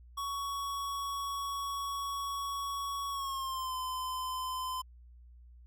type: tone with pitch glide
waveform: square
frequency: 1118 to 1025.2 Hz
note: C#6 to C6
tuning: +14 to -36 cents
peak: -35 dBFS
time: 0.17-4.82 s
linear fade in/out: 10 ms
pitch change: -150 cents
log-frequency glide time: 3.1-3.75 s
effects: added 60 Hz sine -52 dBFS peak until 5.66 s